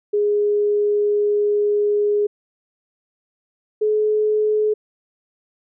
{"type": "tone pair in turn", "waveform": "sine", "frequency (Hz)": [414.2, 426.6], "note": ["G#4", "G#4"], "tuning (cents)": [-5, 46], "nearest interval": "minor second", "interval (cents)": 51, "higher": "second", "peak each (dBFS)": [-15, -15], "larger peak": "neither", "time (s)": [[0.13, 2.27], [3.81, 4.74]], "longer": "first", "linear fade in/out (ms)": 10, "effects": []}